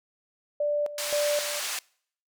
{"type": "tone with tremolo", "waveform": "sine", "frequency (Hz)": 588, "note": "D5", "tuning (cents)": 2, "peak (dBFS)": -23, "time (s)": [0.6, 1.6], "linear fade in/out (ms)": 5, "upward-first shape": "square", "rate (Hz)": 1.9, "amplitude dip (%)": 75}
{"type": "band-pass noise", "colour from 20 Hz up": "white", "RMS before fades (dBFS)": -32, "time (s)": [0.98, 1.79], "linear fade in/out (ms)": 2, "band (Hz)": [850, 8400], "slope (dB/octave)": 12}
{"effects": ["noise-tail reverb RT60 0.6 s tail -26 dB re dry"]}